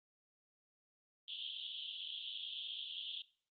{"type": "band-pass noise", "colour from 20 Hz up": "pink", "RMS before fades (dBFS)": -45, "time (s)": [1.28, 3.22], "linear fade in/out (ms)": 2, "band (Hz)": [3000, 3600], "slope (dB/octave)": 96, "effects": ["noise-tail reverb RT60 0.4 s tail -19 dB re dry", "Opus 32 kbps"]}